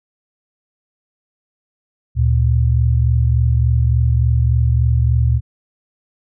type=tone pair together; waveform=sine; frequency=73.65 / 117.1 Hz; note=D2 / A#2; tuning=+6 / +8 cents; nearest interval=minor sixth; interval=802 cents; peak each=-14 dBFS; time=2.15-5.41 s; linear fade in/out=50 ms; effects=none